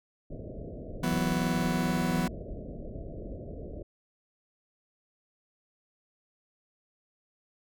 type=low-pass noise; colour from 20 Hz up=pink; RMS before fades=-40 dBFS; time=0.3-3.83 s; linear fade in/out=10 ms; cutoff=660 Hz; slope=96 dB/octave
type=chord; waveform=40% pulse; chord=E suspended second; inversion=none; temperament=just; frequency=164.81 / 185.42 / 247.2 Hz; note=E3 / F#3 / B3; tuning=0 / +4 / +2 cents; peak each=-30 dBFS; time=1.03-2.28 s; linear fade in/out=5 ms
effects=none